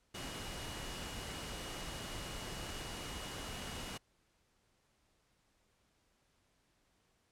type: tone in noise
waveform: sine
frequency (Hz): 2898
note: F#7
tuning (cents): -37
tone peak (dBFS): -52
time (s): 0.14-3.98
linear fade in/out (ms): 10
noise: pink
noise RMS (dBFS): -44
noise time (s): 0.14-3.98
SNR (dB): -11
effects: pink hiss -75 dBFS RMS until 7.31 s + low-pass 10000 Hz 12 dB/octave